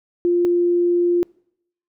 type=tone pair in turn; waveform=sine; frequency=349.2 / 349.2 Hz; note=F4 / F4; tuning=0 / 0 cents; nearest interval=unison; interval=0 cents; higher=neither; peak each=-14 dBFS; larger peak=neither; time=0.25-0.45 / 0.45-1.23 s; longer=second; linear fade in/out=0 ms; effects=noise-tail reverb RT60 0.7 s tail -26 dB re dry